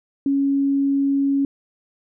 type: tone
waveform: sine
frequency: 277.2 Hz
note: C#4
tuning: in tune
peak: -16 dBFS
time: 0.26-1.45 s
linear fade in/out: 2 ms
effects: none